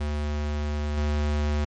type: tone with level steps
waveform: square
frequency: 74.2 Hz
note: D2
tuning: 18 cents sharp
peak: -26 / -23 dBFS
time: 0-1.65 s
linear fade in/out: 10 ms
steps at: 0.97 s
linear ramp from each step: 5 ms
effects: low-pass 6000 Hz 12 dB/octave + MP3 48 kbps